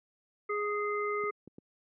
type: harmonic tone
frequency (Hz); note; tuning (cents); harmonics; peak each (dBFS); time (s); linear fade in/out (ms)
415.3; G#4; 0; 1 / 3 / 5; -32 / -34 / -38; 0.49-1.31; 10
type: clicks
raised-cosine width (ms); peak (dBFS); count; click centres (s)
3; -32; 3; 1.238 / 1.476 / 1.584
effects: high-pass 200 Hz 12 dB/octave